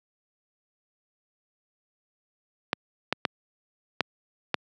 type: clicks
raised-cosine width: 0.3 ms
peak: -6 dBFS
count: 5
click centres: 2.731 / 3.126 / 3.252 / 4.007 / 4.543 s
effects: high-pass 150 Hz 12 dB/octave